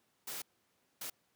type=noise bursts at uneven times; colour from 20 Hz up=white; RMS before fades=-42 dBFS; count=2; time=0.27-0.42 / 1.01-1.1 s; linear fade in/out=5 ms; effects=pink hiss -75 dBFS RMS until 1.35 s + high-pass 150 Hz 12 dB/octave